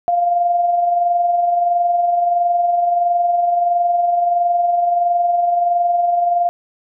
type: tone with amplitude modulation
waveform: sine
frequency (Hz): 698.5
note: F5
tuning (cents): 0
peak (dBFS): -11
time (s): 0.08-6.49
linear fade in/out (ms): 0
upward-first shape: sine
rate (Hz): 21.5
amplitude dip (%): 40
effects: none